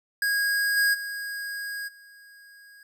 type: tone with level steps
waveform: square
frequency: 1641 Hz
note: G#6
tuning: 21 cents flat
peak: -23 / -20 / -32 / -49 dBFS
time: 0.22-2.83 s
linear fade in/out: 2 ms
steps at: 0.76 / 0.93 / 1.87 s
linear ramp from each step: 20 ms
effects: none